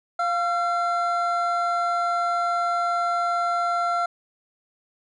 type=tone pair together; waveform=triangle; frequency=698.5 / 1361.2 Hz; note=F5 / F6; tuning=0 / -45 cents; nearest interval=octave; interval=1155 cents; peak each=-22 / -22 dBFS; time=0.19-4.06 s; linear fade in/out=5 ms; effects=resampled to 24000 Hz